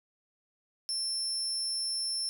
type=tone; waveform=35% pulse; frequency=5360 Hz; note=E8; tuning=28 cents sharp; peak=-28 dBFS; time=0.89-2.29 s; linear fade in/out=0 ms; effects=10-bit